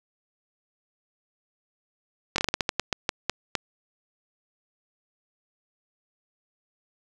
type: slowing click train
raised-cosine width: 0.2 ms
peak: -6 dBFS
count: 13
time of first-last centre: 2.36-3.553 s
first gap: 22 ms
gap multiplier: 1.25
effects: none